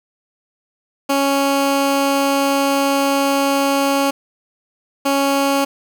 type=tone pair in turn; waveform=15% pulse; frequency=277.2 / 277.2 Hz; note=C#4 / C#4; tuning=0 / 0 cents; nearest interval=unison; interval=0 cents; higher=neither; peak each=-8 dBFS; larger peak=neither; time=1.09-4.11 / 5.05-5.65 s; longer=first; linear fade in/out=10 ms; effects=none